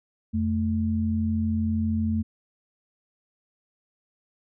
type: tone pair together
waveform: sine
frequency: 87.31 / 220 Hz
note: F2 / A3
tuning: 0 / 0 cents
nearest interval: octave + major third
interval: 1600 cents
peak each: -26 / -24 dBFS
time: 0.33-2.23 s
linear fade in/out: 20 ms
effects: none